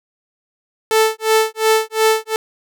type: tone with tremolo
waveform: sawtooth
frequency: 440 Hz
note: A4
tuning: in tune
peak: -6 dBFS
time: 0.91-2.36 s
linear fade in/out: 0 ms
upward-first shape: sine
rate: 2.8 Hz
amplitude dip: 100%
effects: none